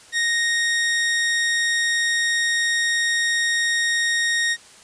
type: tone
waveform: sawtooth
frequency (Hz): 1863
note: A#6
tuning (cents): -2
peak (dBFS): -15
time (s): 0.12-4.57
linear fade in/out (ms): 50
effects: white hiss -47 dBFS RMS until 4.83 s + resampled to 22050 Hz